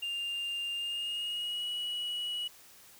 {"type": "tone with pitch glide", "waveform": "sine", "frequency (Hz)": [2800, 2922], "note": ["F7", "F#7"], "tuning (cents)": [4, -22], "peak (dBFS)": -30, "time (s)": [0.02, 2.48], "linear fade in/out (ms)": 10, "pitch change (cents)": 74, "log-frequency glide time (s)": [0.75, 1.69], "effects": ["tanh soft clip ceiling -32 dBFS", "white hiss -56 dBFS RMS until 2.99 s"]}